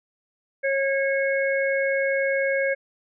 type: harmonic tone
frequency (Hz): 546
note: C#5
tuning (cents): -26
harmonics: 1 / 3 / 4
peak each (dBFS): -22 / -27 / -28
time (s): 0.63-2.75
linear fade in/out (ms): 20
effects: none